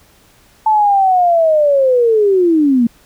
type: linear sweep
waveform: sine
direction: down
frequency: 880 to 226 Hz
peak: -8 dBFS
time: 0.66-2.87 s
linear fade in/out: 5 ms
effects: pink hiss -49 dBFS RMS until 3.05 s